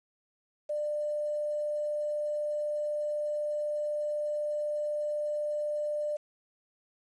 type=tone with quantisation; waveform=sine; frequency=596 Hz; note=D5; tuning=25 cents sharp; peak=-29 dBFS; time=0.69-6.17 s; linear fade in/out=10 ms; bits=9; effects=resampled to 22050 Hz